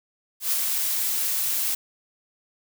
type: noise with ADSR envelope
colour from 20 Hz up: blue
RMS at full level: -22 dBFS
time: 0.4-1.75 s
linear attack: 120 ms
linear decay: 25 ms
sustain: -3 dB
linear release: 6 ms
effects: none